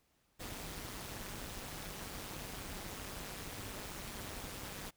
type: noise with amplitude modulation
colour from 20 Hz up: pink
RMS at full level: -42 dBFS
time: 0.39-4.91 s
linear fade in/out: 20 ms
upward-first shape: sine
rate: 201 Hz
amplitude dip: 75%
effects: pink hiss -75 dBFS RMS until 4.96 s